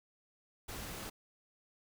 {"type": "noise", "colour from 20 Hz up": "pink", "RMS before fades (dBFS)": -44, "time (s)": [0.68, 1.1], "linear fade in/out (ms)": 10, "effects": []}